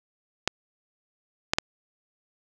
clicks, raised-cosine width 0.2 ms, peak -4 dBFS, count 3, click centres 0.476 / 1.535 / 1.585 s, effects none

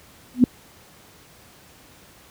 sine tone with exponential growth, 248.3 Hz, B3, 9 cents sharp, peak -5 dBFS, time 0.34-0.44 s, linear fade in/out 2 ms, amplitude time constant 20 ms, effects pink hiss -50 dBFS RMS until 2.3 s + high-pass 60 Hz 12 dB/octave

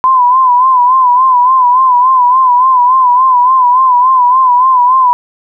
sine tone with vibrato, 1012 Hz, B5, 42 cents sharp, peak -4 dBFS, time 0.04-5.13 s, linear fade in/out 0 ms, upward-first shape sine, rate 3.5 Hz, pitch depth 71 cents each way, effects none

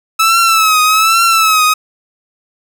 sawtooth tone with vibrato, 1304 Hz, E6, 19 cents flat, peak -4 dBFS, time 0.19-1.74 s, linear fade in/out 10 ms, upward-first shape triangle, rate 1.2 Hz, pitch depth 84 cents each way, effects none

